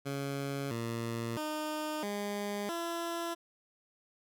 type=tone with pitch steps; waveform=15% pulse; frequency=139.3 / 115.9 / 306.3 / 204.3 / 338.3 Hz; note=C#3 / A#2 / D#4 / G#3 / E4; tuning=+9 / -10 / -27 / -28 / +45 cents; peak=-28 dBFS; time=0.05-3.35 s; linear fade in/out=20 ms; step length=660 ms; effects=none